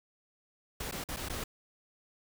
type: noise with dropouts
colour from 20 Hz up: pink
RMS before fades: -38 dBFS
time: 0.8-1.44 s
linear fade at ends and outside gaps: 5 ms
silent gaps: 0.913-0.922 / 1.04-1.087 / 1.164-1.168 / 1.287-1.297 s
effects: none